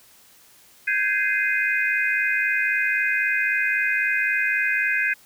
sine chord, Ab major seventh, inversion third, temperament just, 1557.4 / 1661.2 / 2077 / 2492 Hz, G6 / Ab6 / C7 / Eb7, -12 / 0 / -13 / +2 cents, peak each -25 dBFS, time 0.87-5.14 s, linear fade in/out 10 ms, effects white hiss -53 dBFS RMS until 5.25 s

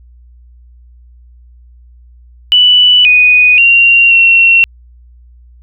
sine tone with pitch steps, 2969 / 2482 / 2761 / 2725 Hz, F#7 / D#7 / F7 / F7, +5 / -5 / -20 / -43 cents, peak -3 dBFS, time 2.52-4.64 s, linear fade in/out 0 ms, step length 530 ms, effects added 60 Hz sine -37 dBFS peak until 5.62 s

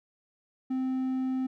triangle tone, 260 Hz, C4, 11 cents flat, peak -25 dBFS, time 0.7-1.47 s, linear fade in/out 10 ms, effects none

